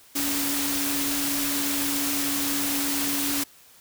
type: tone in noise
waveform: sine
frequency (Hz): 283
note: C#4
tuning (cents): +36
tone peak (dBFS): -29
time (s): 0.15-3.44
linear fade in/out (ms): 10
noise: white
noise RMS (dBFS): -27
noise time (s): 0.15-3.44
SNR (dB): -5
effects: white hiss -53 dBFS RMS until 3.8 s